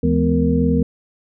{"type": "tone cluster", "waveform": "sine", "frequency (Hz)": [76.5, 166.7, 212.3, 250.2, 465.5], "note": ["D#2", "E3", "G#3", "B3", "A#4"], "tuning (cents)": [-29, 20, 38, 23, -2], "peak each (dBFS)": [-21, -19, -22, -18, -22], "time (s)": [0.03, 0.83], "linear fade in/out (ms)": 5, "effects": []}